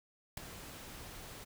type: noise with ADSR envelope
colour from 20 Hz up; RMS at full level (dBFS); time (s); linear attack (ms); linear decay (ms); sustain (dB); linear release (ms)
pink; -36; 0.37-1.45; 6; 4; -13; 20
effects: none